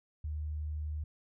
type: tone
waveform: sine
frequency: 76 Hz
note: D#2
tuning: 40 cents flat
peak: -34 dBFS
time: 0.24-1.04 s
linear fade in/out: 5 ms
effects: none